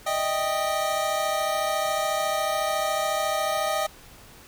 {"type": "tone cluster", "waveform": "square", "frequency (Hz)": [609, 643, 786, 1244], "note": ["D#5", "E5", "G5", "D#6"], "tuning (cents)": [-37, -43, 4, -1], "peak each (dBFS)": -30, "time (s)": [0.06, 3.87], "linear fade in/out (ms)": 10, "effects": ["pink hiss -49 dBFS RMS until 4.47 s"]}